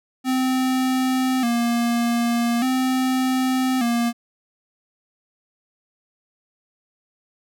square tone with vibrato, 246.9 Hz, B3, in tune, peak -19 dBFS, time 0.24-4.13 s, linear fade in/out 50 ms, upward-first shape square, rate 0.42 Hz, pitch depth 80 cents each way, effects none

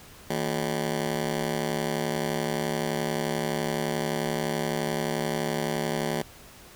15% pulse ring-modulated tone, 193.8 Hz, G3, 20 cents flat, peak -17 dBFS, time 0.3-6.22 s, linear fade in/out 5 ms, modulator 35.8 Hz, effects pink hiss -49 dBFS RMS until 6.75 s

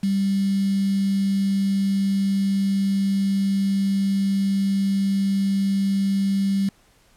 sine tone with quantisation, 196 Hz, G3, in tune, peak -18 dBFS, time 0.03-6.69 s, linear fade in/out 5 ms, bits 6, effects pink hiss -58 dBFS RMS until 7.16 s + low-pass 12000 Hz 12 dB/octave

